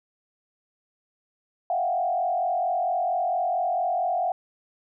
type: tone with frequency modulation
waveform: sine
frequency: 717 Hz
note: F5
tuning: 45 cents sharp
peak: -22 dBFS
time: 1.7-4.32 s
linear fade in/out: 2 ms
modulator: 44.4 Hz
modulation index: 1.2
effects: none